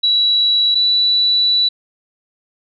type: tone pair in turn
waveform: sine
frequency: 3916 / 3950 Hz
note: B7 / B7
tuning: -15 / 0 cents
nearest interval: unison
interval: 15 cents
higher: second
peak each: -11 dBFS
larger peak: neither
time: 0.03-0.75 / 0.75-1.69 s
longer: second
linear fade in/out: 10 ms
effects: none